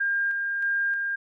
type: tone with tremolo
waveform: sine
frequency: 1606 Hz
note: G6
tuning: 41 cents sharp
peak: -22 dBFS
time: 0-1.16 s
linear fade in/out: 10 ms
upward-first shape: square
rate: 1.6 Hz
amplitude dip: 30%
effects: none